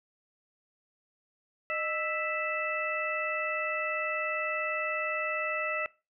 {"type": "harmonic tone with a mistuned harmonic", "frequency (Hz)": 659.3, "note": "E5", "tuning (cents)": 0, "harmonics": [1, 2, 3, 4], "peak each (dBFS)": [-35, -35, -35, -35], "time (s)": [1.7, 5.86], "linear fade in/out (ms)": 0, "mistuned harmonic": 1, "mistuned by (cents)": -120, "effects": ["noise-tail reverb RT60 0.3 s tail -22 dB re dry"]}